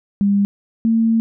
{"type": "tone pair in turn", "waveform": "sine", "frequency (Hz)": [200.8, 226.2], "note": ["G3", "A3"], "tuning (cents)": [42, 48], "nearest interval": "major second", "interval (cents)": 206, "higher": "second", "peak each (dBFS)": -12, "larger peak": "neither", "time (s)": [[0.21, 0.45], [0.85, 1.2]], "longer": "second", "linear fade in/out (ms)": 0, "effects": []}